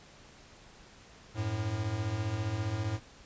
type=beating tone pair; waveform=square; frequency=94 / 109 Hz; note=F#2 / A2; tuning=+28 / -16 cents; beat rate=15 Hz; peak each=-37 / -33 dBFS; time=1.34-3 s; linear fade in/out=50 ms; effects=pink hiss -55 dBFS RMS until 3.25 s + resampled to 16000 Hz